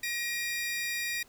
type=tone pair together; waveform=sawtooth; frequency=1893 / 2409 Hz; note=A#6 / D7; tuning=+26 / +43 cents; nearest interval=major third; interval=417 cents; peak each=-30 / -31 dBFS; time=0.03-1.23 s; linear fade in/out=5 ms; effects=pink hiss -60 dBFS RMS until 1.28 s